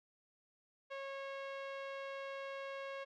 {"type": "tone with low-pass filter", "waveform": "sawtooth", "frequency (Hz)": 547, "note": "C#5", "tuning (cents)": -23, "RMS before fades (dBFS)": -45, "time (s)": [0.9, 3.05], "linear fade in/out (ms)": 20, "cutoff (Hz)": 2800, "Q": 1.2, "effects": []}